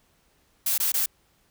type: noise bursts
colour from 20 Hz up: blue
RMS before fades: -24 dBFS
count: 3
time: 0.66-1.06 s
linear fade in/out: 5 ms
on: 120 ms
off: 20 ms
effects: pink hiss -65 dBFS RMS until 1.5 s